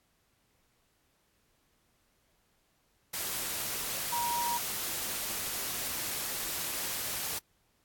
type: tone in noise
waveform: sine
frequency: 951 Hz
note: A#5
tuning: 34 cents sharp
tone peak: -30 dBFS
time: 4.12-4.58 s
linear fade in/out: 10 ms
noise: white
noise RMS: -35 dBFS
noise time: 3.13-7.39 s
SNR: +2 dB
effects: pink hiss -72 dBFS RMS until 7.84 s + AAC 64 kbps